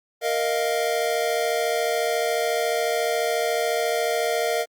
square chord, Bb suspended fourth, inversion none, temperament equal with one note detuned, 466.2 / 624.4 / 698.5 Hz, Bb4 / Eb5 / F5, 0 / +6 / 0 cents, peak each -26 / -27 / -27 dBFS, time 0.21-4.66 s, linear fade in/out 50 ms, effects Opus 48 kbps

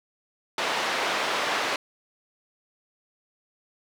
pink band-pass noise, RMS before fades -27 dBFS, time 0.58-1.76 s, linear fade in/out 2 ms, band 550 to 3800 Hz, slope 12 dB/octave, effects none

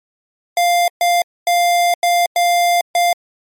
square tone bursts at uneven times, 698.5 Hz, F5, in tune, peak -12 dBFS, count 6, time 0.57-0.88 / 1.01-1.22 / 1.47-1.94 / 2.03-2.26 / 2.36-2.81 / 2.95-3.13 s, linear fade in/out 2 ms, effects MP3 64 kbps

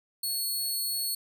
15% pulse tone, 4371 Hz, C#8, 25 cents flat, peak -22 dBFS, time 0.23-1.15 s, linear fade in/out 5 ms, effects none

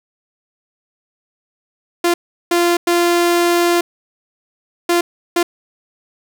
sawtooth tone bursts at uneven times, 346.2 Hz, F4, 15 cents flat, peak -8 dBFS, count 5, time 2.04-2.14 / 2.51-2.77 / 2.87-3.81 / 4.89-5.01 / 5.36-5.43 s, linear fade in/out 5 ms, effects none

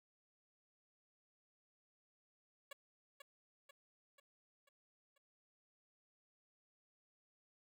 10% pulse tone with echo, 562 Hz, C#5, 24 cents sharp, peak -40 dBFS, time 2.71-2.73 s, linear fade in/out 5 ms, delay 490 ms, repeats 5, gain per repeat -5 dB, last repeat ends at 5.18 s, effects none

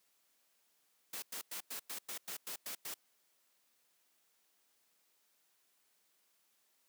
white noise bursts, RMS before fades -43 dBFS, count 10, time 1.13-2.942 s, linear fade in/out 5 ms, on 93 ms, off 98 ms, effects white hiss -75 dBFS RMS until 6.88 s + high-pass 200 Hz 12 dB/octave

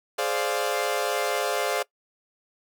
sawtooth chord, D half-diminished seventh, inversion second, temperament equal with one note detuned, 420.1 / 523.3 / 587.3 / 698.5 Hz, Ab4 / C5 / D5 / F5, +20 / 0 / 0 / 0 cents, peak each -26 dBFS, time 0.18-1.83 s, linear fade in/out 10 ms, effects noise-tail reverb RT60 0.1 s tail -21 dB re dry

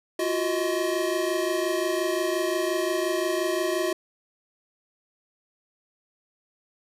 square tone cluster, 344.7 / 370.4 / 629 Hz, F4 / F#4 / D#5, -23 / +2 / +19 cents, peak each -29 dBFS, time 0.19-3.93 s, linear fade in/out 5 ms, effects resampled to 32000 Hz

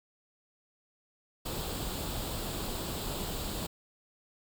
pink noise with comb filter, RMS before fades -36 dBFS, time 1.45-3.67 s, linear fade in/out 10 ms, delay 0.25 ms, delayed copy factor +0.55, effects none

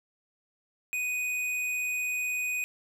sine tone with tanh clipping, 2489 Hz, D#7, in tune, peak -30 dBFS, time 0.93-2.64 s, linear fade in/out 0 ms, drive 14 dB, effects none

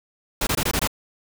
pink noise bursts, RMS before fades -22 dBFS, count 6, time 0.41-0.875 s, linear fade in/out 5 ms, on 60 ms, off 21 ms, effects none

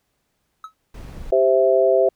triangle tone with exponential decay, 1288 Hz, E6, 41 cents flat, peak -26 dBFS, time 0.64-0.74 s, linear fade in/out 2 ms, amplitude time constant 20 ms
brown noise, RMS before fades -34 dBFS, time 0.94-1.31 s, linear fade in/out 5 ms
sine chord, C major, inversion second, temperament equal, 392 / 523.3 / 659.3 Hz, G4 / C5 / E5, 0 / 0 / 0 cents, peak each -18 / -17 / -17 dBFS, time 1.32-2.09 s, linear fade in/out 5 ms
effects pink hiss -71 dBFS RMS until 2.15 s

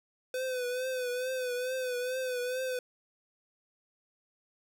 square tone with vibrato, 505 Hz, B4, 39 cents sharp, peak -32 dBFS, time 0.34-2.79 s, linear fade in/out 2 ms, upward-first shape triangle, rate 2.3 Hz, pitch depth 61 cents each way, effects none

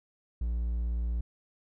triangle tone, 58.27 Hz, A#1, in tune, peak -26 dBFS, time 0.41-1.21 s, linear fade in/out 5 ms, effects none

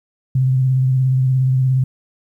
sine tone with vibrato, 130.3 Hz, C3, 7 cents flat, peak -12 dBFS, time 0.35-1.84 s, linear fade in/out 5 ms, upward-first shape sine, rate 17 Hz, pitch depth 31 cents each way, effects 9-bit

